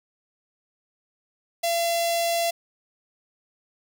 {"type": "tone with notch filter", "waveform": "sawtooth", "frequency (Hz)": 679, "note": "F5", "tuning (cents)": -49, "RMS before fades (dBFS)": -24, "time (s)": [1.63, 2.51], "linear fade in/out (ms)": 10, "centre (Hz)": 1400, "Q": 0.82, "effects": []}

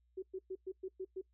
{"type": "tone bursts", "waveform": "sine", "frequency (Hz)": 376.7, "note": "F#4", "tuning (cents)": 31, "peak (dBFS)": -38, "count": 7, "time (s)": [0.17, 1.215], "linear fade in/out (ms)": 10, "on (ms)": 55, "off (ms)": 110, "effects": ["noise-tail reverb RT60 0.1 s tail -22 dB re dry", "added 60 Hz sine -70 dBFS peak until 1.33 s"]}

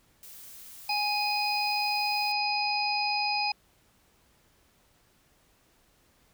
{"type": "noise", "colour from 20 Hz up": "blue", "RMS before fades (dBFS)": -47, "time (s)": [0.23, 2.32], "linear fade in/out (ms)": 0}
{"type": "harmonic tone", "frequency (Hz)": 830.6, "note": "G#5", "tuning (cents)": 0, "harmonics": [1, 3, 5, 6], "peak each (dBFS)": [-29, -31, -39, -31], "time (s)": [0.89, 3.52], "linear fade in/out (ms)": 5}
{"effects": ["pink hiss -65 dBFS RMS until 6.33 s"]}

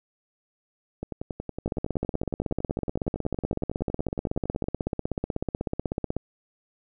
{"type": "two click trains", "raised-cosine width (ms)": 2, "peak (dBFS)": [-18, -13], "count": [40, 74], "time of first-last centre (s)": [[1.03, 4.641], [1.66, 6.166]], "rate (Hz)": [10.8, 16.2], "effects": []}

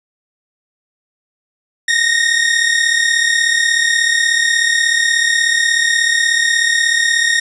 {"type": "tone pair together", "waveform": "sawtooth", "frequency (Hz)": [1838, 1874.5], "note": ["A#6", "A#6"], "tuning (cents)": [-25, 9], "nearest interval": "unison", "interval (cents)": 34, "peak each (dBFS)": -11, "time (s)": [1.88, 7.4], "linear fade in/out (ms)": 5, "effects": ["resampled to 22050 Hz", "7-bit"]}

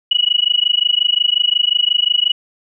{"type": "tone with amplitude modulation", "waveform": "sine", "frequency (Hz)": 2923, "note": "F#7", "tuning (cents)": -22, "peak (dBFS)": -8, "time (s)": [0.11, 2.32], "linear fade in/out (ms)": 5, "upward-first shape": "sine", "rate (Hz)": 25.6, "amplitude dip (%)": 100, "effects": []}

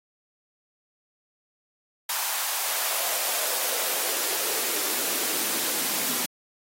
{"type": "noise with high-pass filter sweep", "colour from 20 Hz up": "white", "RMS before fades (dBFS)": -27, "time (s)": [2.09, 6.26], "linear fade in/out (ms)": 5, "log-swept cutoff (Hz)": [900, 210], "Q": 2.1, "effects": ["AAC 48 kbps"]}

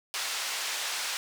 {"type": "band-pass noise", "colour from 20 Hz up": "white", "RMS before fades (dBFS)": -33, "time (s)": [0.14, 1.17], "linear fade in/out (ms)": 0, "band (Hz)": [820, 6100], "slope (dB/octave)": 12, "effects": []}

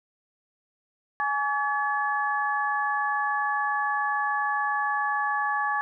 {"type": "tone cluster", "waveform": "sine", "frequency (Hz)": [836, 1139, 1709], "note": ["G#5", "C#6", "G#6"], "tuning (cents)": [11, 47, 49], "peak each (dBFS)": -28, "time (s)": [1.2, 5.81], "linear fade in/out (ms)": 0, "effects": []}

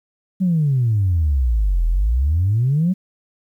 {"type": "exponential two-way sweep", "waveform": "sine", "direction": "down then up", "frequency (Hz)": [192.8, 40, 192.8], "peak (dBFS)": -13, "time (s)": [0.4, 2.94], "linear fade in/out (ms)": 20, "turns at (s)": 1.86, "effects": ["tanh soft clip ceiling -10 dBFS", "9-bit"]}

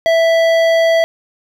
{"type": "tone with hard clipping", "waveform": "triangle", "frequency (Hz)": 659.3, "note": "E5", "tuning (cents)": 0, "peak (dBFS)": -11, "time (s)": [0.06, 1.04], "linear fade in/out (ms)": 0, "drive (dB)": 16, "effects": []}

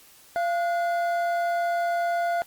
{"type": "tone pair together", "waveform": "triangle", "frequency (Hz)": [688.9, 1451], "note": ["F5", "F#6"], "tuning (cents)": [-24, -34], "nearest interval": "octave + minor second", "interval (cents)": 1290, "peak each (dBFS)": [-21, -31], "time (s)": [0.36, 2.42], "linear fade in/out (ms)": 0, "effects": ["white hiss -53 dBFS RMS until 2.46 s", "Opus 48 kbps"]}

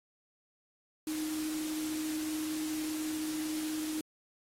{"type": "tone in noise", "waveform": "sine", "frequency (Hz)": 310.4, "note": "D#4", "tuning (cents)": -4, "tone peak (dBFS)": -33, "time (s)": [1.07, 4.01], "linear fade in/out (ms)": 2, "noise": "white", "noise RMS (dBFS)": -42, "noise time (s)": [1.07, 4.01], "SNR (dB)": 6, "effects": ["low-pass 12000 Hz 12 dB/octave", "AAC 48 kbps"]}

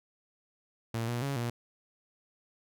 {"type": "tone with pitch steps", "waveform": "sawtooth", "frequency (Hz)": [114.8, 120.2, 139.2, 119], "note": ["A#2", "B2", "C#3", "A#2"], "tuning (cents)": [-26, -46, 8, 36], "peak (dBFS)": -27, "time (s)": [0.94, 1.5], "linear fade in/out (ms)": 5, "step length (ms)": 140, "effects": []}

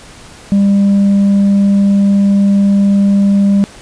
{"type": "tone with tanh clipping", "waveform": "sine", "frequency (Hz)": 199.3, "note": "G3", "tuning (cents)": 29, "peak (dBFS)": -7, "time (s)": [0.52, 3.64], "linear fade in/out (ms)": 0, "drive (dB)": 2, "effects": ["pink hiss -36 dBFS RMS until 3.81 s", "resampled to 22050 Hz"]}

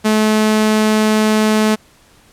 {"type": "tone", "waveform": "sawtooth", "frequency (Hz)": 215.7, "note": "A3", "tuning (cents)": -34, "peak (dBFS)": -7, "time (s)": [0.04, 1.76], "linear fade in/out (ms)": 20, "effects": ["pink hiss -49 dBFS RMS until 2.32 s", "low-pass 12000 Hz 12 dB/octave"]}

